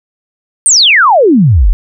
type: exponential sweep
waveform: sine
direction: down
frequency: 9250 to 35.81 Hz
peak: -3 dBFS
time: 0.66-1.73 s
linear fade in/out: 0 ms
effects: none